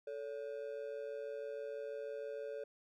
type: ring-modulated tone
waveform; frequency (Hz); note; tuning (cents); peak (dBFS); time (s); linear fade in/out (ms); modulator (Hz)
triangle; 503; B4; +32; -36; 0.07-2.64; 5; 63.1
effects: none